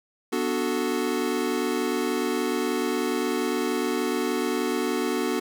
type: chord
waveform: square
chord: B minor seventh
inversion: none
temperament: equal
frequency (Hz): 246.9 / 293.7 / 370 / 440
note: B3 / D4 / F#4 / A4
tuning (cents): 0 / 0 / 0 / 0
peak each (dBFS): -30 / -31 / -29 / -31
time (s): 0.32-5.4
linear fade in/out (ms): 10
effects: none